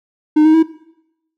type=tone with pitch steps; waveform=triangle; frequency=305.4 / 314 / 322.8 Hz; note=D#4 / D#4 / E4; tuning=-32 / +16 / -36 cents; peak=-5 dBFS; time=0.36-0.63 s; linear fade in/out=10 ms; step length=90 ms; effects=noise-tail reverb RT60 0.8 s tail -18 dB re dry